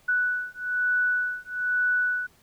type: beating tone pair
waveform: sine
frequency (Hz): 1481 / 1482.1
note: F#6 / F#6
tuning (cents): +1 / +2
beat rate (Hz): 1.1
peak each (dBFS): -26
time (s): 0.08-2.27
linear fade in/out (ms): 10
effects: pink hiss -60 dBFS RMS until 2.42 s